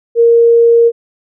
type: tone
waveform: sine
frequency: 466.2 Hz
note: A#4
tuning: in tune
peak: -4 dBFS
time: 0.15-0.92 s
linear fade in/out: 50 ms
effects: none